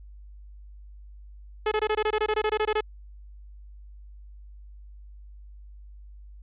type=tone bursts; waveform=sawtooth; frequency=428.3 Hz; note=A4; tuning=47 cents flat; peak=-18 dBFS; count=15; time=1.66-2.808 s; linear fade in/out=5 ms; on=56 ms; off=22 ms; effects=added 50 Hz sine -43 dBFS peak until 6.42 s + resampled to 8000 Hz